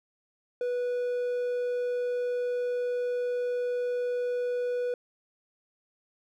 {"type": "tone", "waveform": "triangle", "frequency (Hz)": 490.8, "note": "B4", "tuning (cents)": -11, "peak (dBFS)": -25, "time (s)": [0.61, 4.94], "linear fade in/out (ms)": 2, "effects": []}